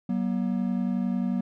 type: tone pair together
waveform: triangle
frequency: 188.51 / 239.7 Hz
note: F#3 / A#3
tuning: +33 / +48 cents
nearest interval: major third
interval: 415 cents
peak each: -25 dBFS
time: 0.09-1.41 s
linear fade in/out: 5 ms
effects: none